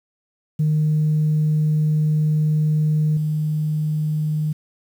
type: tone with level steps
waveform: sine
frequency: 153.4 Hz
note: D#3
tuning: 24 cents flat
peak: -14 / -18 dBFS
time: 0.59-4.53 s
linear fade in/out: 10 ms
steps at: 3.17 s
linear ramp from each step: 2 ms
effects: tanh soft clip ceiling -12 dBFS + 8-bit